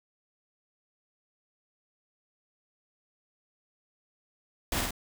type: noise with echo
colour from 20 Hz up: pink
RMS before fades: -30 dBFS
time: 4.72-4.81 s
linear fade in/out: 2 ms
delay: 49 ms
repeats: 2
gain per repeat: -2 dB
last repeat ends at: 4.908 s
effects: none